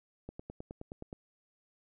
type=click train; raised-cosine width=2 ms; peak=-29 dBFS; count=9; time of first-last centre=0.29-1.129 s; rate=9.54 Hz; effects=none